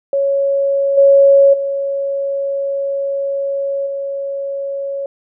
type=tone with level steps; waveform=sine; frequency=554.4 Hz; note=C#5; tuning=in tune; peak=-12 / -5 / -16 / -19 dBFS; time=0.13-5.06 s; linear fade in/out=2 ms; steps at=0.97 / 1.53 / 3.86 s; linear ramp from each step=10 ms; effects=none